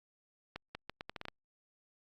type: accelerating click train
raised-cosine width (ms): 0.3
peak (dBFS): -25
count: 9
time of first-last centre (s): 0.56-1.284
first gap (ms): 190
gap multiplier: 0.77
effects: Opus 48 kbps